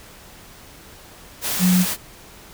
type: tone in noise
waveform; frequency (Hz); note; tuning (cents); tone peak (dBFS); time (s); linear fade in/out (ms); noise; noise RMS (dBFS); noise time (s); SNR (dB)
sine; 182.4; F#3; -24; -13; 1.59-1.86; 50; white; -24; 1.41-1.97; +8
effects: pink hiss -44 dBFS RMS until 2.53 s